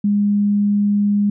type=tone; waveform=sine; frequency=204.6 Hz; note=G#3; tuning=26 cents flat; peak=-13 dBFS; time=0.04-1.3 s; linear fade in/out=5 ms; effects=none